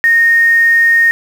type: tone with quantisation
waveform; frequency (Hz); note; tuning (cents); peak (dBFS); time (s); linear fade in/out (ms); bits
sine; 1849; A#6; -15; -6; 0.04-1.11; 0; 5
effects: none

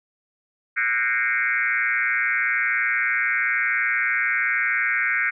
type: tone with frequency modulation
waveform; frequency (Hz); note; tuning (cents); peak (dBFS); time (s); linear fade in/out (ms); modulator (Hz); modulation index
sine; 1848; A#6; -16; -19; 0.76-5.31; 20; 121; 3.6
effects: none

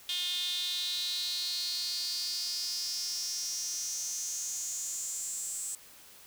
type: tone with high-pass filter sweep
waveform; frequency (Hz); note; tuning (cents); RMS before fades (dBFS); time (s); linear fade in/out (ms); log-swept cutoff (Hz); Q
sawtooth; 357.3; F4; +40; -35; 0.09-5.75; 2; 3400 to 7900; 7.4
effects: white hiss -54 dBFS RMS until 6.26 s

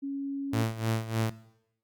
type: tone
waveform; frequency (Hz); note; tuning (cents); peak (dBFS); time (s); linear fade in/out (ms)
sine; 277.2; C#4; 0; -31; 0.02-0.64; 20
type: tone with tremolo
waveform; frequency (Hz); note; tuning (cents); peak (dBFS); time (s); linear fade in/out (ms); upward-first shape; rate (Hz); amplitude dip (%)
sawtooth; 112; A2; +31; -21; 0.53-1.3; 5; sine; 3.3; 80
effects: noise-tail reverb RT60 0.8 s tail -18 dB re dry + Opus 48 kbps

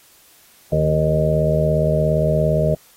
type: harmonic tone with a mistuned harmonic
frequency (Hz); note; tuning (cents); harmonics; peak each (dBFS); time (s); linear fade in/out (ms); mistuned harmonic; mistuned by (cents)
77.3; D#2; -11; 1 / 2 / 3 / 5 / 6 / 7 / 8; -25 / -18 / -29 / -27 / -24 / -27 / -19; 0.72-2.75; 5; 1; -80
effects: white hiss -51 dBFS RMS until 2.96 s + AAC 48 kbps

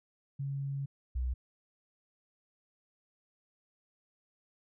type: tone pair in turn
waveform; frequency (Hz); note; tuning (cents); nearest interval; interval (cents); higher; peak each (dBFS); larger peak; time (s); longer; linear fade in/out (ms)
sine; 138.59 / 62.63; C#3 / B1; 0 / +25; octave + major second; 1375; first; -33 / -30; second; 0.39-0.86 / 1.15-1.34; first; 10
effects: none

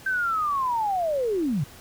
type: linear sweep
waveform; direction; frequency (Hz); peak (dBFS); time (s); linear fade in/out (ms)
sine; down; 1568 to 123.47; -22; 0.06-1.64; 5
effects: pink hiss -47 dBFS RMS until 1.8 s

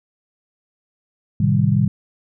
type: chord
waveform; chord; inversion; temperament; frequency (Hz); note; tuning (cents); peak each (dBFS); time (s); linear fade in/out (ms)
sine; A half-diminished seventh; none; equal; 110 / 130.81 / 155.56 / 196; A2 / C3 / Eb3 / G3; 0 / 0 / 0 / 0; -19; 1.4-1.88; 5
effects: none

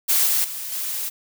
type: noise with level steps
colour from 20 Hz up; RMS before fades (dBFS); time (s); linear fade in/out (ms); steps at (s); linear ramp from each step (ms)
blue; -18 / -20 / -31 / -27; 0.08-1.1; 20; 0.26 / 0.44 / 0.72; 5
effects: none

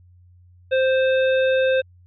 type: harmonic tone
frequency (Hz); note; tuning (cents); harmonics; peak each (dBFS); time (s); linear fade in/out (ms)
523.3; C5; 0; 1 / 3 / 5 / 7; -16 / -26 / -30 / -33; 0.71-1.82; 20
effects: added 89 Hz sine -48 dBFS peak until 2.06 s

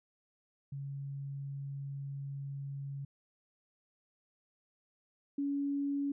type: tone pair in turn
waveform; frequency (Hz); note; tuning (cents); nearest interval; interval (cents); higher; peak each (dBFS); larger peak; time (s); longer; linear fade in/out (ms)
sine; 139.1 / 282.1; C#3 / C#4; +6 / +30; octave; 1224; second; -38 / -31; second; 0.72-3.05 / 5.38-6.12; first; 5
effects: none

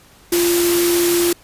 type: tone in noise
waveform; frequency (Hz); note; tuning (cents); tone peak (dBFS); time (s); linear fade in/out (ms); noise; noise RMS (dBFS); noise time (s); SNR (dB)
sine; 346.1; F4; -16; -14; 0.32-1.33; 5; white; -20; 0.32-1.33; +3
effects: pink hiss -48 dBFS RMS until 1.43 s + resampled to 32000 Hz

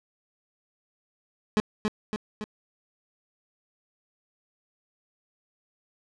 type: tone with echo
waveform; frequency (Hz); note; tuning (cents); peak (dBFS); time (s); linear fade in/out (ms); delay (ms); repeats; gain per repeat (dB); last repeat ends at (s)
30% pulse; 212.8; G#3; +42; -17; 1.57-1.6; 0; 280; 3; -4; 2.44
effects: low-pass 6000 Hz 12 dB/octave

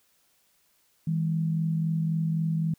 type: tone pair together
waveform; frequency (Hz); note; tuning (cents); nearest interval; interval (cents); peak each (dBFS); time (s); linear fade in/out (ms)
sine; 161.5 / 205.3; E3 / G#3; -35 / -20; major third; 415; -24 / -34; 1.07-2.74; 5
effects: white hiss -67 dBFS RMS until 2.78 s

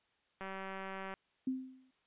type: click train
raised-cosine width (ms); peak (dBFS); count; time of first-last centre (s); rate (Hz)
0.5; -29; 141; 0.41-1.139; 192
type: tone with exponential decay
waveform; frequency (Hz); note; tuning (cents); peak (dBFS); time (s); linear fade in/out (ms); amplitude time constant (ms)
sine; 260; C4; -11; -30; 1.47-1.91; 5; 95
effects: white hiss -75 dBFS RMS until 2.06 s + resampled to 8000 Hz

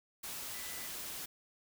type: tone in noise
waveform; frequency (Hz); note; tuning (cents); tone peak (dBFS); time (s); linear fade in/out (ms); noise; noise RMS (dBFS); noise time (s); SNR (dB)
sine; 1992; B6; +14; -52; 0.53-0.87; 10; white; -43; 0.23-1.26; -12
effects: none

